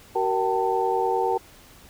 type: tone cluster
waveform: sine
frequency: 378.9 / 468.3 / 772 / 892 Hz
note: F#4 / A#4 / G5 / A5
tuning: +41 / +8 / -27 / +23 cents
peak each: -26 dBFS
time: 0.15-1.38 s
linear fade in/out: 10 ms
effects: pink hiss -50 dBFS RMS until 1.89 s